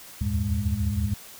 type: tone cluster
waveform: sine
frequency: 74.3 / 80.5 / 93.7 / 109 / 205 Hz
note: D2 / E2 / F#2 / A2 / G#3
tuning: +21 / -41 / +22 / -16 / -22 cents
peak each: -30 / -29 / -29 / -29 / -30 dBFS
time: 0.21-1.14 s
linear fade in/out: 5 ms
effects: white hiss -45 dBFS RMS until 1.39 s